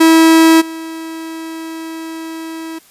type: tone with level steps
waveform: 45% pulse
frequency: 324.4 Hz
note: E4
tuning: 28 cents flat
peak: -5 / -24 dBFS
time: 0-2.79 s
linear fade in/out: 10 ms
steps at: 0.6 s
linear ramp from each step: 20 ms
effects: white hiss -47 dBFS RMS until 2.9 s + resampled to 32000 Hz

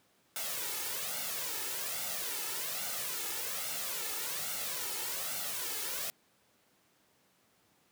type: noise with flanger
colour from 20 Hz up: white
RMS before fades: -37 dBFS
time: 0.36-6.1 s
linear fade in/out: 0 ms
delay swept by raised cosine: 1.4 to 2.33 ms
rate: 1.2 Hz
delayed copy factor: +0.65
effects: pink hiss -69 dBFS RMS until 7.91 s + high-pass 150 Hz 12 dB/octave

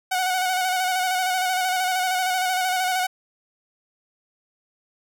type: tone with vibrato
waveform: sawtooth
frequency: 740 Hz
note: F#5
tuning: in tune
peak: -17 dBFS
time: 0.11-3.07 s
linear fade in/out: 10 ms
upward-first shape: square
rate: 13 Hz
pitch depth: 29 cents each way
effects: none

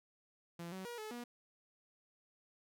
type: tone with pitch steps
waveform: sawtooth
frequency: 170.4 / 188.6 / 477.9 / 430.8 / 240.7 Hz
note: F3 / F#3 / A#4 / A4 / B3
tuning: -42 / +33 / +43 / -37 / -44 cents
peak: -40 dBFS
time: 0.59-1.24 s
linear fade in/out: 5 ms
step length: 130 ms
effects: none

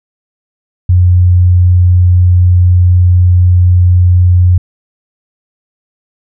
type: tone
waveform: sine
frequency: 89.6 Hz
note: F2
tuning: 45 cents sharp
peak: -3 dBFS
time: 0.89-4.58 s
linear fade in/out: 5 ms
effects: none

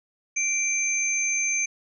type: tone pair together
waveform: sine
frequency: 2346 / 6263 Hz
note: D7 / G8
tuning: -2 / -2 cents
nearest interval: octave + perfect fourth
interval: 1700 cents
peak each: -25 / -25 dBFS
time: 0.36-1.66 s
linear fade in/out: 10 ms
effects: none

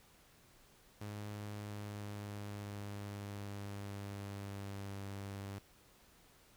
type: tone with pitch glide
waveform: sawtooth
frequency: 104 to 99.13 Hz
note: G#2 to G2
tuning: +3 to +20 cents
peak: -39 dBFS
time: 1.01-5.59 s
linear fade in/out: 5 ms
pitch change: -83 cents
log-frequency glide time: 1.43-4.89 s
effects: pink hiss -65 dBFS RMS until 6.56 s

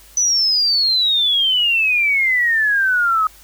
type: exponential sweep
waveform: sine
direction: down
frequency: 6040 to 1257 Hz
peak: -13 dBFS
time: 0.17-3.27 s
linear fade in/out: 2 ms
effects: added 50 Hz sine -48 dBFS peak until 3.43 s + white hiss -46 dBFS RMS until 3.43 s

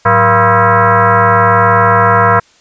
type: tone with frequency modulation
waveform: sine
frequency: 185 Hz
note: F#3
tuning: in tune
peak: -5 dBFS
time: 0.05-2.4 s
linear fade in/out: 10 ms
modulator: 291 Hz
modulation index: 5
effects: white hiss -48 dBFS RMS until 2.6 s + resampled to 16000 Hz

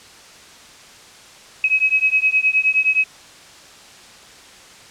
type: beating tone pair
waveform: sine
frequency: 2545 / 2554.6 Hz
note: D#7 / D#7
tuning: +39 / +45 cents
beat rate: 9.6 Hz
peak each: -17 dBFS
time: 1.64-3.04 s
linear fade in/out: 2 ms
effects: white hiss -43 dBFS RMS until 4.9 s + low-pass 7000 Hz 12 dB/octave

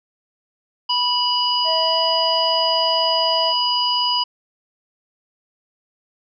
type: harmonic tone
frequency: 982 Hz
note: B5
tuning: 10 cents flat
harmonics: 1 / 3 / 5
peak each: -21 / -21 / -21 dBFS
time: 0.89-4.24 s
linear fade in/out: 10 ms
type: tone with pitch glide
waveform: triangle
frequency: 646 to 653.9 Hz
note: E5 to E5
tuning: -35 to -14 cents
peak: -20 dBFS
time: 1.64-3.54 s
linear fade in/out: 50 ms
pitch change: +21 cents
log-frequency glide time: 1.8-2 s
effects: none

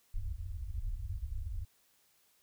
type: low-pass noise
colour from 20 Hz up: pink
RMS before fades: -38 dBFS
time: 0.14-1.65 s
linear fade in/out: 10 ms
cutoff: 100 Hz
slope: 96 dB/octave
effects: white hiss -70 dBFS RMS until 2.42 s

